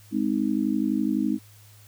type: chord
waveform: sine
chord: Ab major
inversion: none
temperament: just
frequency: 207.7 / 259.6 / 311.5 Hz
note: Ab3 / C4 / Eb4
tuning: 0 / -13 / +2 cents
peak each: -26 dBFS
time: 0.11-1.39 s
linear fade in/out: 50 ms
effects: added 104 Hz sine -50 dBFS peak until 1.87 s + white hiss -55 dBFS RMS until 1.87 s